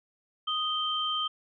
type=tone pair together; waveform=sine; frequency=1244.5 / 3131 Hz; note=D#6 / G7; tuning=0 / -3 cents; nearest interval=octave + major third; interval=1597 cents; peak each=-31 / -29 dBFS; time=0.47-1.28 s; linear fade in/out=10 ms; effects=none